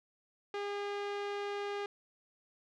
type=tone with low-pass filter; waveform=sawtooth; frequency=406.1 Hz; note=G#4; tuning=39 cents flat; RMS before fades=-38 dBFS; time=0.54-1.86 s; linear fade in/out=2 ms; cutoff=3400 Hz; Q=0.83; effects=none